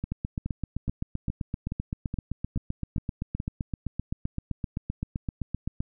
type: two click trains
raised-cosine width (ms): 5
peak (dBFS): -18 / -17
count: 9 / 45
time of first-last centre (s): 0.04-3.401 / 0.12-5.805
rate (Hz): 2.38 / 7.74
effects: none